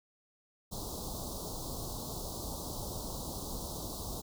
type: band-stop noise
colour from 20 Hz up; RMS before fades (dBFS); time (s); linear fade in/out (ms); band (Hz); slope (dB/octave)
pink; -40; 0.71-4.22; 20; 1100 to 3800; 48
effects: none